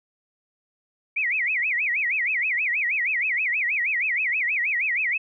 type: tone with vibrato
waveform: sine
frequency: 2213 Hz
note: C#7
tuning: 3 cents flat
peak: -21 dBFS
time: 1.16-5.18 s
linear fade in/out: 10 ms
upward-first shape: sine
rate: 6.3 Hz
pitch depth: 280 cents each way
effects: none